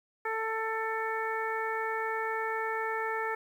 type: harmonic tone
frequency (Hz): 444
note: A4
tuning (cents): +16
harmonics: 1 / 2 / 3 / 4 / 5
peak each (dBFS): -35 / -35 / -37 / -36 / -41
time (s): 0.25-3.35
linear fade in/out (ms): 5
effects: 10-bit